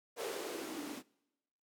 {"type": "noise with band-pass filter sweep", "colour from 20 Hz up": "blue", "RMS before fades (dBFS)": -42, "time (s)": [0.16, 1.03], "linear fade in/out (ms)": 50, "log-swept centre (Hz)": [480, 250], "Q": 5.1, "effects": ["noise-tail reverb RT60 1.0 s tail -25 dB re dry"]}